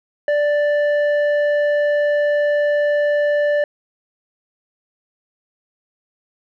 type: tone with low-pass filter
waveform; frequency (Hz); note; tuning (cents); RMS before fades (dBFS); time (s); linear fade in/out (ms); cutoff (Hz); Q
square; 587.3; D5; 0; -17; 0.28-3.64; 2; 1400; 1.8
effects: none